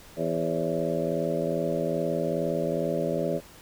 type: harmonic tone with a mistuned harmonic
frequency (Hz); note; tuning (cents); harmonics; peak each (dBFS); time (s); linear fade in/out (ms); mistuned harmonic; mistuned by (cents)
82.4; E2; 0; 2 / 3 / 4 / 5 / 6 / 7 / 8; -32 / -34 / -34 / -32 / -33 / -30 / -35; 0.16-3.41; 50; 6; +79
effects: pink hiss -50 dBFS RMS until 3.61 s